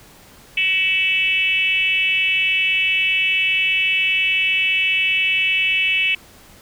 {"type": "tone with frequency modulation", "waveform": "sine", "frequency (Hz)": 2626, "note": "E7", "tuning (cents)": -7, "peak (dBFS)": -15, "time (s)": [0.57, 6.15], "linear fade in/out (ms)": 5, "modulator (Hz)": 361, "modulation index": 1, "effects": ["pink hiss -46 dBFS RMS until 6.61 s"]}